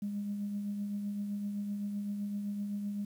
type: tone with tremolo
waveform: sine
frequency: 203.9 Hz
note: G#3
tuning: 32 cents flat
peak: -31 dBFS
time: 0.02-3.05 s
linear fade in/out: 5 ms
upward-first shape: triangle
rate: 7.8 Hz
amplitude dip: 40%
effects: tanh soft clip ceiling -28 dBFS + 10-bit